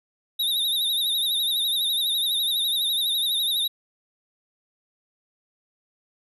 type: tone with vibrato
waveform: square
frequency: 3729 Hz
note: A#7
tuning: in tune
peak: -22 dBFS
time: 0.39-3.68 s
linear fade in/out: 10 ms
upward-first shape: triangle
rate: 12 Hz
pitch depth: 100 cents each way
effects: none